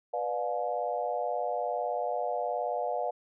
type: chord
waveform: sine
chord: B diminished seventh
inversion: none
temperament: just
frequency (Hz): 493.9 / 592.7 / 711.2 / 853.4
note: B4 / D5 / F5 / Ab5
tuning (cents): 0 / +16 / +31 / +47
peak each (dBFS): -35 / -34 / -32 / -38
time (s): 0.13-3.11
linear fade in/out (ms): 10
effects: none